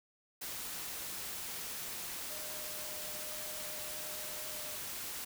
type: tone in noise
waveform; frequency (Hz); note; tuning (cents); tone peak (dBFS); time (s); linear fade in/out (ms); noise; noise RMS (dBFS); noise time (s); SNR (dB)
sine; 610; D#5; -34; -51; 2.3-4.76; 10; white; -42; 0.41-5.25; -12
effects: none